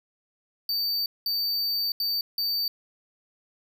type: tone bursts at uneven times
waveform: square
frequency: 4602 Hz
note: D8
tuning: 36 cents flat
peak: -25 dBFS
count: 4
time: 0.69-1.06 / 1.26-1.92 / 2-2.21 / 2.38-2.68 s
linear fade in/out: 2 ms
effects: none